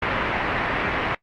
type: low-pass noise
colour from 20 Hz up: white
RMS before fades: -24 dBFS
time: 0.02-1.15 s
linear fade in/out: 5 ms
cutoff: 2300 Hz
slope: 24 dB/octave
effects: noise-tail reverb RT60 0.1 s tail -19 dB re dry + Opus 48 kbps